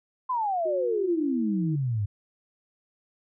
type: exponential sweep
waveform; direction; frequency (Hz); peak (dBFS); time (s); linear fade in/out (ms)
sine; down; 1046.5 to 97.4; -24; 0.29-2.06; 10
type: tone with pitch glide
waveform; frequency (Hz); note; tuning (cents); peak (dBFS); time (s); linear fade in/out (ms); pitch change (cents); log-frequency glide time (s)
sine; 365.6 to 318.3; F#4 to D#4; -21 to +39; -30; 0.65-1.76; 10; -240; 0.84-1.51
effects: none